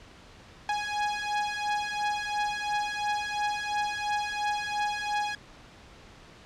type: beating tone pair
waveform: sawtooth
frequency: 830.6 / 833.5 Hz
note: G#5 / G#5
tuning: 0 / +6 cents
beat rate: 2.9 Hz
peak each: -27 dBFS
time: 0.69-5.35 s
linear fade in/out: 2 ms
effects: pink hiss -51 dBFS RMS until 6.45 s + low-pass 5000 Hz 12 dB/octave